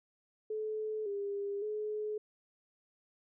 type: tone with pitch steps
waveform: sine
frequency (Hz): 431.9 / 402.4 / 424.9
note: A4 / G4 / G#4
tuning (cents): -32 / +45 / +40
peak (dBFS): -34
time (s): 0.5-2.18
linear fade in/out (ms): 5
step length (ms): 560
effects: none